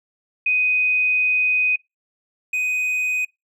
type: tone pair in turn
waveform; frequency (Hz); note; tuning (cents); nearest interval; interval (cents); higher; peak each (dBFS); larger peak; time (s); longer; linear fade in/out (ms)
sine / triangle; 2500 / 2500; D#7 / D#7; +8 / +8; unison; 0; neither; -16 / -18; first; 0.46-1.76 / 2.53-3.25; first; 5
effects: noise-tail reverb RT60 0.2 s tail -25 dB re dry